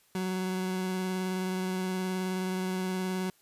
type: tone with vibrato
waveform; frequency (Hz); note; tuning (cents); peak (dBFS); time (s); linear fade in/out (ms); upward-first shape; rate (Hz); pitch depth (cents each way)
30% pulse; 185.8; F#3; +7; -27; 0.15-3.3; 2; sine; 19; 15
effects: white hiss -65 dBFS RMS until 3.41 s + resampled to 32000 Hz